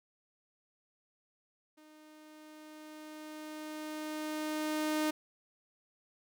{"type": "tone with level ramp", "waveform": "sawtooth", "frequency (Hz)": 307.4, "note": "D#4", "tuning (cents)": -21, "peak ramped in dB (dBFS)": [-53, -25], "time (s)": [1.77, 5.11], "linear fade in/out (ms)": 10, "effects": []}